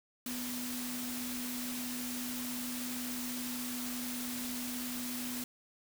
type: tone in noise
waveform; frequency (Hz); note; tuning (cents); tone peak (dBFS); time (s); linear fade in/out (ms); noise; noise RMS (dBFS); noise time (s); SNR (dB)
sine; 246.9; B3; 0; -39; 0.26-5.44; 2; white; -41; 0.26-5.44; -1
effects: none